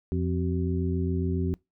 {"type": "harmonic tone with a mistuned harmonic", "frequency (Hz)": 87.3, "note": "F2", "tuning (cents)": 0, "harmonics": [1, 2, 3, 4], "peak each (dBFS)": [-27, -30, -32, -33], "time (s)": [0.12, 1.54], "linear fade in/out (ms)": 0, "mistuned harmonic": 4, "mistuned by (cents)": 130, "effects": ["noise-tail reverb RT60 0.2 s tail -24 dB re dry"]}